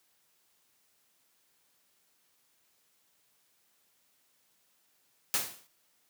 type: noise with exponential decay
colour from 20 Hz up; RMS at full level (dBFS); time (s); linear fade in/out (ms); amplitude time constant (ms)
white; -26; 5.34-5.67; 0; 70
effects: white hiss -71 dBFS RMS until 6.09 s + high-pass 100 Hz 12 dB/octave